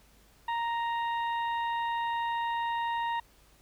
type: harmonic tone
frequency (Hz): 932.3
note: A#5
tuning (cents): 0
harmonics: 1 / 2 / 3 / 4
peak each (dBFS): -29 / -38 / -45 / -47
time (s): 0.48-3.2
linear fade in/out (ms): 5
effects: added 50 Hz sine -62 dBFS peak until 3.61 s + pink hiss -62 dBFS RMS until 3.61 s